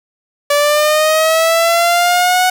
sawtooth linear sweep, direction up, 576 to 740 Hz, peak -6 dBFS, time 0.5-2.5 s, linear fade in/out 5 ms, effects none

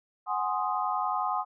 sine chord, Ab dominant seventh, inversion third, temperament equal, 740 / 830.6 / 1046.5 / 1244.5 Hz, Gb5 / Ab5 / C6 / Eb6, 0 / 0 / 0 / 0 cents, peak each -32 dBFS, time 0.26-1.45 s, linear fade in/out 50 ms, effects none

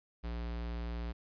square tone, 58.27 Hz, A#1, in tune, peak -37 dBFS, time 0.23-1.13 s, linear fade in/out 20 ms, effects resampled to 11025 Hz + 13-bit

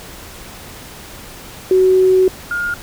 sine tone pair in turn, 373.7 / 1418.7 Hz, F#4 / F6, +17 / +27 cents, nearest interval octave + major seventh, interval 2310 cents, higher second, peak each -8 / -17 dBFS, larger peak first, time 1.71-2.28 / 2.51-2.74 s, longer first, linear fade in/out 2 ms, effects pink hiss -35 dBFS RMS until 2.82 s

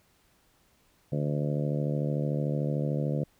harmonic tone, 73.42 Hz, D2, in tune, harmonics 2 / 3 / 4 / 5 / 6 / 7 / 8 / 9, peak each -28 / -35 / -37 / -40 / -41 / -36 / -40 / -46 dBFS, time 1.12-3.24 s, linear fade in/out 5 ms, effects pink hiss -66 dBFS RMS until 3.39 s

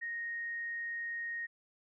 sine tone, 1864.7 Hz, A#6, in tune, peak -36 dBFS, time 0.01-1.47 s, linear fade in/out 20 ms, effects none

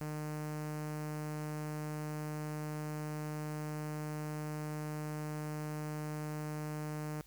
sawtooth tone with notch filter, 151.9 Hz, D#3, 41 cents flat, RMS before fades -40 dBFS, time 0.01-7.21 s, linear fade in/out 0 ms, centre 3500 Hz, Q 1.1, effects added 45 Hz sine -61 dBFS peak until 7.26 s + white hiss -64 dBFS RMS until 7.26 s

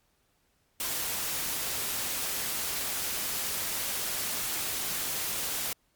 white noise, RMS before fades -32 dBFS, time 0.8-5.73 s, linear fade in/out 2 ms, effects pink hiss -71 dBFS RMS until 5.95 s + MP3 96 kbps

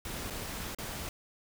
pink noise with dropouts, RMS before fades -39 dBFS, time 0.05-1.09 s, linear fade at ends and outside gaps 2 ms, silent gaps 0.301-0.305 / 0.748-0.785 s, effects none

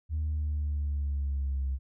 sine exponential sweep, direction down, 78 to 66.2 Hz, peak -26 dBFS, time 0.09-1.79 s, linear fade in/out 50 ms, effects tanh soft clip ceiling -25 dBFS

